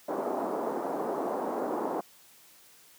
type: band-pass noise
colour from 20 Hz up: pink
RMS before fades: -32 dBFS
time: 0.08-2.01 s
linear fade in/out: 10 ms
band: 280 to 980 Hz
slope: 24 dB/octave
effects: white hiss -57 dBFS RMS until 2.98 s + high-pass 100 Hz 12 dB/octave